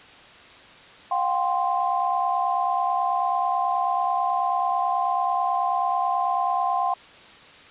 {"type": "chord", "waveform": "sine", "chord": "F suspended second", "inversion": "none", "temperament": "equal with one note detuned", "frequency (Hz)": [714.8, 784, 1046.5], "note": ["F5", "G5", "C6"], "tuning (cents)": [40, 0, 0], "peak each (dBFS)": -25, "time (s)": [1.11, 6.94], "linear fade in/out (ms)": 5, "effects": ["white hiss -47 dBFS RMS until 7.7 s", "resampled to 8000 Hz"]}